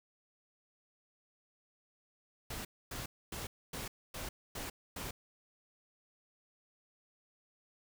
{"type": "noise bursts", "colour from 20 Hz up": "pink", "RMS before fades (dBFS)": -42, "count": 7, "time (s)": [2.5, 5.11], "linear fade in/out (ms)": 5, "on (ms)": 150, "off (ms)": 260, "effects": []}